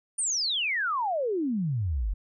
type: exponential sweep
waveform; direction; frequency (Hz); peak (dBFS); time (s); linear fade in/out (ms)
sine; down; 9397 to 43.19; -25; 0.18-2.14; 10
effects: none